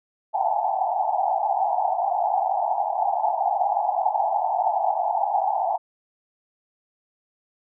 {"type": "band-pass noise", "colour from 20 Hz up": "white", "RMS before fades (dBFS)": -23, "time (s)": [0.33, 5.78], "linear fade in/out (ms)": 20, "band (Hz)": [680, 880], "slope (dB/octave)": 96, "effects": []}